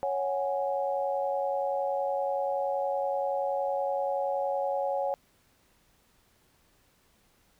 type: chord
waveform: sine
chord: C# suspended fourth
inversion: none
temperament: equal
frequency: 554.4 / 740 / 830.6 Hz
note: C#5 / F#5 / G#5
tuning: 0 / 0 / 0 cents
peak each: -29 / -33 / -33 dBFS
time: 0.03-5.14 s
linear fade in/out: 0 ms
effects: pink hiss -66 dBFS RMS until 7.59 s